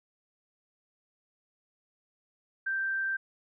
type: tone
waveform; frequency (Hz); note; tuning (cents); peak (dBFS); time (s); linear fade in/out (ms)
sine; 1568; G6; 0; -28; 2.66-3.17; 10
effects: none